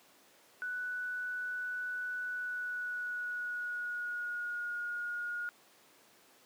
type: tone with pitch glide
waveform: sine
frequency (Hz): 1484 to 1435.1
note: F#6 to F6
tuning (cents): +5 to +47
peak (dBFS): -35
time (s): 0.62-5.49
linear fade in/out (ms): 0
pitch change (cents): -58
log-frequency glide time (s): 2.23-4.76
effects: pink hiss -62 dBFS RMS until 6.45 s + high-pass 300 Hz 12 dB/octave